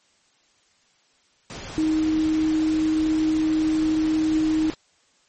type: tone in noise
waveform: sine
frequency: 313.6 Hz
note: D#4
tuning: 14 cents sharp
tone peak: -18 dBFS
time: 1.78-4.7 s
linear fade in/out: 0 ms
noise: pink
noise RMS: -36 dBFS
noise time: 1.5-4.74 s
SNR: +15 dB
effects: white hiss -62 dBFS RMS until 5.28 s + MP3 32 kbps